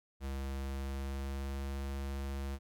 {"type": "tone with pitch glide", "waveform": "square", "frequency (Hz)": [67.8, 68.67], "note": ["C#2", "C#2"], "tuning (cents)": [-38, -16], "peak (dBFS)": -37, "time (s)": [0.2, 2.59], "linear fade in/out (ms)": 50, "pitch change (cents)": 22, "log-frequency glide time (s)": [0.59, 1.7], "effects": []}